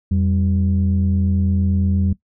sine tone pair together, 85.96 / 194.6 Hz, F2 / G3, -27 / -12 cents, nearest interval octave + major second, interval 1415 cents, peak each -15 / -18 dBFS, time 0.11-2.13 s, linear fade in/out 5 ms, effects noise-tail reverb RT60 0.1 s tail -19 dB re dry + tanh soft clip ceiling -9 dBFS

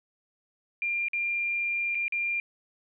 sine tone with dropouts, 2392 Hz, D7, 31 cents sharp, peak -26 dBFS, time 0.82-2.4 s, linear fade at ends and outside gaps 1 ms, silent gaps 1.084-1.133 / 1.948-1.952 / 2.081-2.123 s, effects none

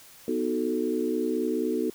sine chord, B dominant seventh, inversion none, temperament equal, 246.9 / 311.1 / 370 / 440 Hz, B3 / D#4 / F#4 / A4, 0 / 0 / 0 / 0 cents, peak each -30 dBFS, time 0.28-1.9 s, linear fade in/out 2 ms, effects white hiss -51 dBFS RMS until 1.94 s

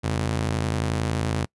sawtooth ring-modulated tone, 112 Hz, A2, 31 cents sharp, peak -16 dBFS, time 0.03-1.46 s, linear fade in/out 20 ms, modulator 25.6 Hz, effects noise-tail reverb RT60 0.1 s tail -26 dB re dry + resampled to 24000 Hz

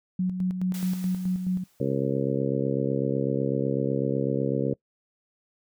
sine tone with tremolo, 183.7 Hz, F#3, 12 cents flat, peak -22 dBFS, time 0.19-1.64 s, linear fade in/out 5 ms, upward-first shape square, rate 4.7 Hz, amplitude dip 50%
white noise with exponential decay, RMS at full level -40 dBFS, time 0.74-2.4 s, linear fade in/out 2 ms, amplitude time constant 360 ms
harmonic tone, 68 Hz, C#2, 33 cents flat, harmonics 2 / 3 / 4 / 5 / 6 / 7 / 8, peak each -29 / -31 / -30 / -34 / -32 / -30 / -33 dBFS, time 1.8-4.74 s, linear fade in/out 5 ms
effects noise-tail reverb RT60 0.1 s tail -24 dB re dry

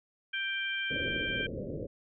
harmonic tone, 786 Hz, G5, 4 cents sharp, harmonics 2 / 3 / 4, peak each -34 / -36 / -37 dBFS, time 0.33-1.47 s, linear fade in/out 10 ms
white low-pass noise, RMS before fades -38 dBFS, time 0.9-1.87 s, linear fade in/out 10 ms, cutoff 580 Hz, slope 96 dB/octave
effects none

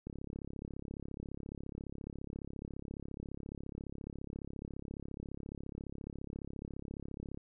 click train, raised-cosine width 3 ms, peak -30 dBFS, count 253, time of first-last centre 0.07-7.374 s, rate 34.5 Hz, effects none

